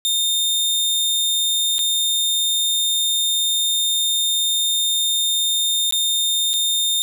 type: tone with dropouts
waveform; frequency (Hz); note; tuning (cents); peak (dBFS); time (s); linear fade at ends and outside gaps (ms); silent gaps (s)
sawtooth; 3639; A#7; -42; -14; 0.05-7.02; 0; 1.783-1.791 / 5.909-5.924 / 6.533-6.538
effects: 9-bit